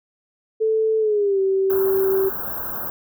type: tone with pitch glide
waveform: sine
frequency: 440 to 385.3 Hz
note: A4 to G4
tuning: 0 to -30 cents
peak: -16 dBFS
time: 0.6-2.3 s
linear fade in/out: 20 ms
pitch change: -230 cents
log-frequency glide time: 0.99-1.4 s
type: band-stop noise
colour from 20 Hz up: white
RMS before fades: -28 dBFS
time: 1.7-2.9 s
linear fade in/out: 0 ms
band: 1600 to 13000 Hz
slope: 96 dB/octave
effects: none